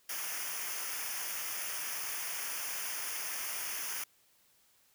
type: noise with comb filter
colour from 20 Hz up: white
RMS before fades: -38 dBFS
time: 0.09-4.04 s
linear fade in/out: 5 ms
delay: 0.25 ms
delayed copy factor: -0.8
effects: white hiss -68 dBFS RMS until 4.94 s